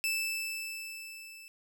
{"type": "tone with level ramp", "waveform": "sawtooth", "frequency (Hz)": 2637, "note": "E7", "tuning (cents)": 0, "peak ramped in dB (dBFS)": [-25, -45], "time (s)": [0.04, 1.48], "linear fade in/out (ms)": 0, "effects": []}